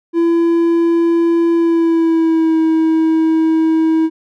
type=tone with pitch glide; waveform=triangle; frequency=336.4 to 321 Hz; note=E4 to E4; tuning=+35 to -46 cents; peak=-8 dBFS; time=0.13-4.1 s; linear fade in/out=50 ms; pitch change=-81 cents; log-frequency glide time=1.54-2.59 s; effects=none